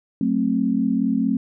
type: chord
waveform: sine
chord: F# diminished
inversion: none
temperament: just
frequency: 185 / 222 / 266.4 Hz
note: F#3 / A3 / C4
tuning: 0 / +16 / +31 cents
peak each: -25 / -21 / -21 dBFS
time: 0.21-1.37 s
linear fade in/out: 2 ms
effects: none